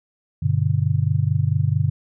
sine chord, G major, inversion none, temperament just, 98 / 122.5 / 147 Hz, G2 / B2 / D3, 0 / -14 / +2 cents, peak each -21 dBFS, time 0.42-1.9 s, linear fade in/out 10 ms, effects none

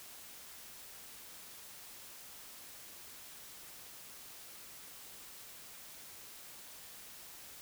silence, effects white hiss -52 dBFS RMS until 7.61 s

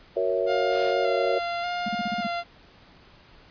sine chord, F# dominant seventh, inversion none, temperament equal, 370 / 466.2 / 554.4 / 659.3 Hz, F#4 / A#4 / C#5 / E5, 0 / 0 / 0 / 0 cents, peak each -29 / -27 / -26 / -29 dBFS, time 0.16-1.39 s, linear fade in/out 10 ms
sawtooth tone with vibrato, 698.5 Hz, F5, in tune, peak -23 dBFS, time 0.46-2.44 s, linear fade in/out 50 ms, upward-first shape square, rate 0.85 Hz, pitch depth 19 cents each way
white noise, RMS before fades -38 dBFS, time 0.69-0.95 s, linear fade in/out 50 ms
sine tone bursts, 211.8 Hz, G#3, 34 cents sharp, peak -27 dBFS, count 7, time 1.86-2.271 s, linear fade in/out 5 ms, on 27 ms, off 37 ms
effects pink hiss -53 dBFS RMS until 3.5 s + resampled to 11025 Hz

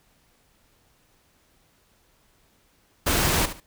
pink noise with echo, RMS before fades -22 dBFS, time 3.06-3.46 s, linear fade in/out 10 ms, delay 72 ms, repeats 2, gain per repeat -12 dB, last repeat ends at 3.604 s, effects pink hiss -63 dBFS RMS until 3.66 s

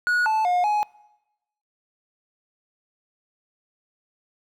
triangle tone with pitch steps, 1457 / 874 / 716 / 839 Hz, F#6 / A5 / F5 / G#5, -27 / -12 / +43 / +17 cents, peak -17 dBFS, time 0.07-0.83 s, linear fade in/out 0 ms, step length 190 ms, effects noise-tail reverb RT60 0.9 s tail -22 dB re dry

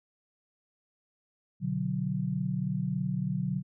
sine chord, B minor, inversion none, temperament equal, 123.47 / 146.83 / 185 Hz, B2 / D3 / F#3, 0 / 0 / 0 cents, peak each -35 / -32 / -31 dBFS, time 1.6-3.63 s, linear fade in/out 50 ms, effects none

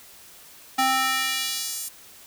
square tone with high-pass filter sweep, 262.6 Hz, C4, 6 cents sharp, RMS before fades -25 dBFS, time 0.78-1.89 s, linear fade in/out 10 ms, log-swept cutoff 660 to 9000 Hz, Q 1.1, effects white hiss -48 dBFS RMS until 2.26 s

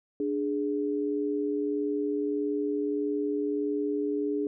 sine tone pair together, 293.7 / 415.3 Hz, D4 / G#4, 0 / 0 cents, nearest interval tritone, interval 600 cents, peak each -29 / -29 dBFS, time 0.2-4.47 s, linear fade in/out 2 ms, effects none

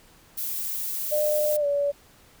violet noise, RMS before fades -30 dBFS, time 0.37-1.57 s, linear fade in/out 10 ms
sine tone with pitch glide, 600 to 571.6 Hz, D5 to D5, +37 to -47 cents, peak -21 dBFS, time 1.11-1.92 s, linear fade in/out 20 ms, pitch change -84 cents, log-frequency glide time 1.59-1.66 s
effects pink hiss -55 dBFS RMS until 2.4 s

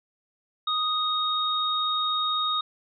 sine tone pair together, 1246 / 3734 Hz, D#6 / A#7, +2 / +2 cents, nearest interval octave + perfect fifth, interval 1900 cents, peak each -26 / -26 dBFS, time 0.67-2.61 s, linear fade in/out 5 ms, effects none

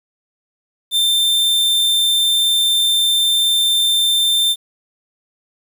45% pulse tone, 3579 Hz, A7, 29 cents sharp, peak -13 dBFS, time 0.91-4.56 s, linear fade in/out 50 ms, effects 8-bit

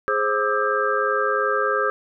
sine tone cluster, 417.2 / 528 / 1191 / 1294 / 1596 Hz, G#4 / C5 / D6 / E6 / G6, +8 / +16 / +24 / -32 / +31 cents, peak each -25 dBFS, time 0.08-1.9 s, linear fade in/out 0 ms, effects none

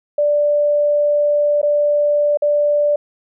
sine tone with dropouts, 587.3 Hz, D5, in tune, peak -12 dBFS, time 0.18-2.96 s, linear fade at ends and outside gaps 5 ms, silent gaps 1.616-1.629 / 2.373-2.421 s, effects none

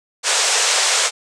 white band-pass noise, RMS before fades -17 dBFS, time 0.23-1.11 s, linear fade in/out 50 ms, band 430 to 8500 Hz, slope 48 dB/octave, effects none

